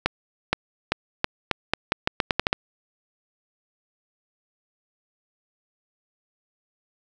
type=accelerating click train; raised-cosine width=0.3 ms; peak=-3 dBFS; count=13; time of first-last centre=0.06-2.529 s; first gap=470 ms; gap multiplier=0.83; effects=none